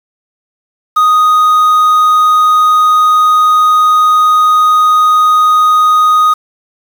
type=tone with quantisation; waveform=triangle; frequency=1244.5 Hz; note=D#6; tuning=in tune; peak=-3 dBFS; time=0.96-6.34 s; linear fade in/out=10 ms; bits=5; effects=none